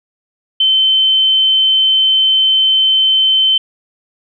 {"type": "tone", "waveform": "sine", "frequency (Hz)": 3080, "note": "G7", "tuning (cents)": -31, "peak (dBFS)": -8, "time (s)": [0.6, 3.58], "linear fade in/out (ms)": 5, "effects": []}